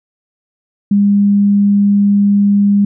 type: tone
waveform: sine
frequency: 202.2 Hz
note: G#3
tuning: 46 cents flat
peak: -7 dBFS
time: 0.91-2.85 s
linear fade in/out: 5 ms
effects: none